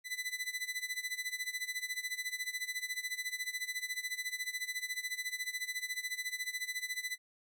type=tone with tremolo; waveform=sawtooth; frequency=2000 Hz; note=B6; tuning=21 cents sharp; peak=-30 dBFS; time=0.04-7.18 s; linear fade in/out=50 ms; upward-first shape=sine; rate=14 Hz; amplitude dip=85%; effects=none